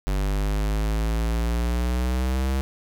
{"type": "exponential sweep", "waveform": "square", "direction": "up", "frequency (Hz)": [48, 67], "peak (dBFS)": -22, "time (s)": [0.07, 2.61], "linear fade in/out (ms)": 0, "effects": []}